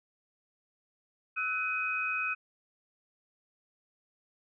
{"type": "tone cluster", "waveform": "sine", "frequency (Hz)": [1301, 1492, 2516], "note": ["E6", "F#6", "D#7"], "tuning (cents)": [-23, 14, 19], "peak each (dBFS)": [-37, -36, -31], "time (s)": [1.36, 2.35], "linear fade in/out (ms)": 20, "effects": []}